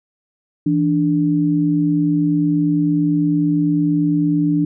sine tone pair together, 164.81 / 293.7 Hz, E3 / D4, 0 / 0 cents, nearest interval minor seventh, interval 1000 cents, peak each -18 / -15 dBFS, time 0.66-4.65 s, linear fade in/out 5 ms, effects none

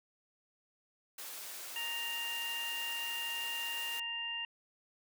white noise, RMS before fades -45 dBFS, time 1.18-4 s, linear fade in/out 5 ms
harmonic tone, 932.3 Hz, A#5, in tune, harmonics 1 / 2 / 3, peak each -48 / -44 / -37 dBFS, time 1.76-4.45 s, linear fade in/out 2 ms
effects high-pass 400 Hz 12 dB/octave

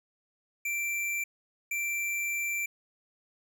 square tone bursts at uneven times, 2349 Hz, D7, in tune, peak -30 dBFS, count 2, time 0.65-1.24 / 1.71-2.66 s, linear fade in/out 5 ms, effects none

